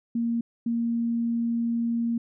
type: tone pair in turn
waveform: sine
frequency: 233.1 / 233.1 Hz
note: A#3 / A#3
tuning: 0 / 0 cents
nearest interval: unison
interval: 0 cents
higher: neither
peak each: -23 dBFS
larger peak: neither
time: 0.15-0.41 / 0.66-2.18 s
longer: second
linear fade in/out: 5 ms
effects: none